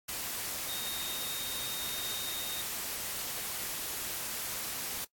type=tone in noise; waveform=sine; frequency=3708 Hz; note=A#7; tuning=10 cents flat; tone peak=-38 dBFS; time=0.68-2.62 s; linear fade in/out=10 ms; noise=white; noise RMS=-37 dBFS; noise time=0.08-5.05 s; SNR=-4 dB; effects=noise-tail reverb RT60 0.1 s tail -22 dB re dry + AAC 64 kbps